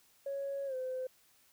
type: tone with pitch glide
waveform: sine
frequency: 554.4 to 514.3 Hz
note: C#5 to C5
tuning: 0 to -30 cents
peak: -34 dBFS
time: 0.26-1.07 s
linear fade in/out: 5 ms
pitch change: -130 cents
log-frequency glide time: 0.66-0.75 s
effects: tanh soft clip ceiling -31 dBFS + white hiss -67 dBFS RMS until 1.52 s